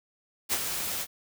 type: noise with ADSR envelope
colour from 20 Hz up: white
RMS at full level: -25 dBFS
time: 0.49-1.07 s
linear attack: 38 ms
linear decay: 43 ms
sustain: -7 dB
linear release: 56 ms
effects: none